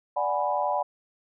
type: chord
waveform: sine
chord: G# half-diminished seventh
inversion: second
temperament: equal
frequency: 587.3 / 740 / 830.6 / 987.8 Hz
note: D5 / F#5 / G#5 / B5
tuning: 0 / 0 / 0 / 0 cents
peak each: -29 dBFS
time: 0.16-0.83 s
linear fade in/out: 10 ms
effects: none